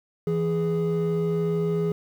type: tone pair together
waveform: triangle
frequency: 165.94 / 415.5 Hz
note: E3 / G#4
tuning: +12 / +1 cents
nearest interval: octave + major third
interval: 1589 cents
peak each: -22 dBFS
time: 0.27-1.92 s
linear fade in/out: 2 ms
effects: tanh soft clip ceiling -14 dBFS + 9-bit